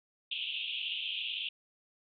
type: band-pass noise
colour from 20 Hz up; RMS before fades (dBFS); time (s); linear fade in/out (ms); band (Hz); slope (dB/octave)
pink; -37; 0.31-1.49; 5; 2600 to 3500; 96
effects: none